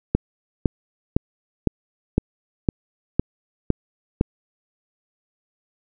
click train, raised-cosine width 3 ms, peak -3 dBFS, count 9, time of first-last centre 0.15-4.211 s, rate 1.97 Hz, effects none

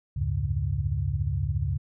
sine tone cluster, 71.8 / 88.9 / 103.1 / 139.9 Hz, D2 / F2 / G#2 / C#3, -39 / +31 / -12 / +16 cents, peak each -30 dBFS, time 0.16-1.78 s, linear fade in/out 10 ms, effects none

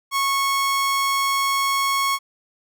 sawtooth tone, 1100 Hz, C#6, 14 cents flat, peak -15 dBFS, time 0.11-2.19 s, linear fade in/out 50 ms, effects none

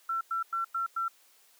sine tone bursts, 1350 Hz, E6, 41 cents sharp, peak -28 dBFS, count 5, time 0.09-1.082 s, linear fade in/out 5 ms, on 120 ms, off 98 ms, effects white hiss -62 dBFS RMS until 1.59 s + high-pass 400 Hz 12 dB/octave

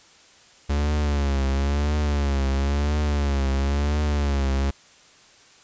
45% pulse tone with vibrato, 71 Hz, C#2, 42 cents sharp, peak -20 dBFS, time 0.69-4.71 s, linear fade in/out 10 ms, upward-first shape triangle, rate 0.98 Hz, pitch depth 96 cents each way, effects white hiss -52 dBFS RMS until 5.63 s + resampled to 16000 Hz

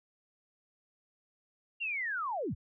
sine linear sweep, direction down, 2823 to 49 Hz, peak -32 dBFS, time 1.8-2.55 s, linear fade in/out 20 ms, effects none

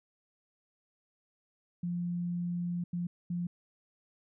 sine tone bursts at uneven times, 174.61 Hz, F3, in tune, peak -31 dBFS, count 3, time 1.83-2.84 / 2.93-3.07 / 3.3-3.47 s, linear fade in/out 5 ms, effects none

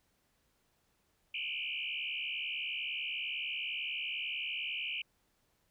sine tone with frequency modulation, 2681 Hz, E7, 29 cents sharp, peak -35 dBFS, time 1.34-5.02 s, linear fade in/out 5 ms, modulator 71.1 Hz, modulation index 5, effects pink hiss -75 dBFS RMS until 5.7 s

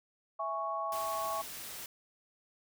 sine chord, C# minor, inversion first, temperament equal, 659.3 / 830.6 / 1108.7 Hz, E5 / G#5 / C#6, 0 / 0 / 0 cents, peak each -38 / -40 / -35 dBFS, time 0.39-1.42 s, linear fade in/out 10 ms
white noise, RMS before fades -44 dBFS, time 0.92-1.86 s, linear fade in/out 2 ms
effects none

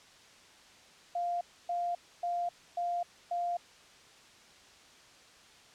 sine tone bursts, 698.5 Hz, F5, in tune, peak -30 dBFS, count 5, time 1.15-3.57 s, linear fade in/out 5 ms, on 260 ms, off 280 ms, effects white hiss -57 dBFS RMS until 5.74 s + low-pass 6000 Hz 12 dB/octave

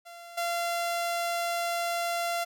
sawtooth tone with level steps, 687 Hz, F5, 29 cents flat, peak -40 / -24 dBFS, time 0.05-2.45 s, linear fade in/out 20 ms, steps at 0.37 s, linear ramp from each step 10 ms, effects none

